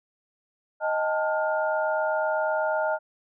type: tone cluster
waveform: sine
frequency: 625 / 797 / 885 / 1418 Hz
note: D#5 / G5 / A5 / F6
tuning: +8 / +28 / +10 / +26 cents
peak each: -25 / -34 / -29 / -30 dBFS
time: 0.8-2.99 s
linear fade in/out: 50 ms
effects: none